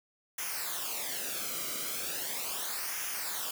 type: noise with flanger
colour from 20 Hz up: white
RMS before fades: -36 dBFS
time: 0.38-3.51 s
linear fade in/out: 5 ms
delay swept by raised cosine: 0.24 to 1.15 ms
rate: 0.38 Hz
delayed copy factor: -0.7
effects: none